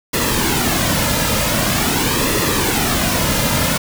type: noise with flanger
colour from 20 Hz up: pink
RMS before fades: -17 dBFS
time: 0.13-3.78 s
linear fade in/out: 10 ms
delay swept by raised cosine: 1.3 to 2.7 ms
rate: 0.45 Hz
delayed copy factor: -0.55
effects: none

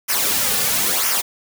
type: noise with flanger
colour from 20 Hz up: white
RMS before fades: -19 dBFS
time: 0.08-1.22 s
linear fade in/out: 20 ms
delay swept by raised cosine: 0.24 to 3.14 ms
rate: 1 Hz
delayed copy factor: -0.7
effects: none

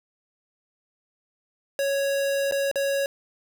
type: tone with dropouts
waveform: square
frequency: 554.4 Hz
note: C#5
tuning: in tune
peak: -23 dBFS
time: 1.79-3.06 s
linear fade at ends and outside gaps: 1 ms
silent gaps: 2.512-2.522 / 2.714-2.757 s
effects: none

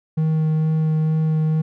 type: tone with vibrato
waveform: triangle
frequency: 157.2 Hz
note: D#3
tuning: 18 cents sharp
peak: -14 dBFS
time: 0.17-1.62 s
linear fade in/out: 10 ms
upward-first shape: sine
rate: 2.2 Hz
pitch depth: 9 cents each way
effects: none

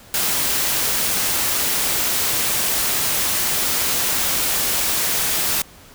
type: noise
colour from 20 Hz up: white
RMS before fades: -20 dBFS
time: 0.14-5.62 s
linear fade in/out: 2 ms
effects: pink hiss -45 dBFS RMS until 5.94 s

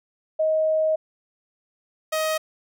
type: tone pair in turn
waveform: sine / sawtooth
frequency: 629 / 629 Hz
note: D#5 / D#5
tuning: +19 / +19 cents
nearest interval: unison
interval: 0 cents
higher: neither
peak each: -18 dBFS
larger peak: neither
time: 0.39-0.96 / 2.12-2.38 s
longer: first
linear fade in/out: 10 ms
effects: none

